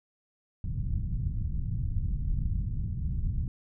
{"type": "low-pass noise", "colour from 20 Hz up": "pink", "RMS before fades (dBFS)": -30, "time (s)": [0.64, 3.48], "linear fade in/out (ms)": 2, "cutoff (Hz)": 150, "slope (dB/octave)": 24, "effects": []}